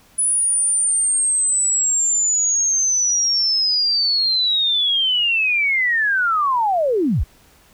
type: linear sweep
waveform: sine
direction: down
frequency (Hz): 9950 to 32.48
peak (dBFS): -15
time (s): 0.18-7.24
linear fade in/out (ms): 10
effects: pink hiss -52 dBFS RMS until 7.73 s